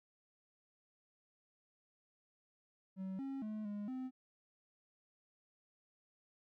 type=tone with pitch steps; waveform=triangle; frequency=189.8 / 271.2 / 214.6 / 205.9 / 258 Hz; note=F#3 / C#4 / A3 / G#3 / C4; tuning=+44 / -38 / -43 / -15 / -24 cents; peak=-38 dBFS; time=2.96-4.11 s; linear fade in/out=50 ms; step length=230 ms; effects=none